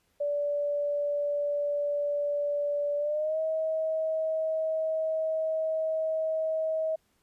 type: tone with pitch glide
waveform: sine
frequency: 580 to 636.2 Hz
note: D5 to D#5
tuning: -22 to +38 cents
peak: -26 dBFS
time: 0.2-6.96 s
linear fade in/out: 10 ms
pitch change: +160 cents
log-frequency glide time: 2.97-3.39 s
effects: pink hiss -71 dBFS RMS until 7.22 s + resampled to 32000 Hz